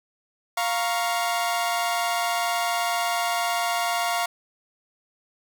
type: chord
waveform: sawtooth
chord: Bb minor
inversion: second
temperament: equal with one note detuned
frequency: 698.5 / 936.6 / 1108.7 Hz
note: F5 / Bb5 / Db6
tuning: 0 / +8 / 0 cents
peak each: -21 / -26 / -26 dBFS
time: 0.57-4.26 s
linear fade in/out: 5 ms
effects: none